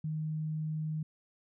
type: tone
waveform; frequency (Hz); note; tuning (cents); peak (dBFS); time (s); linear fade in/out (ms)
sine; 155.56; D#3; 0; -32; 0.04-1.03; 5
effects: none